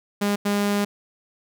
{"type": "tone bursts at uneven times", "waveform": "sawtooth", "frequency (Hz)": 203.7, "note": "G#3", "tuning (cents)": -33, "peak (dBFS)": -16, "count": 2, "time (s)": [[0.21, 0.36], [0.45, 0.85]], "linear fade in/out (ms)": 10, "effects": []}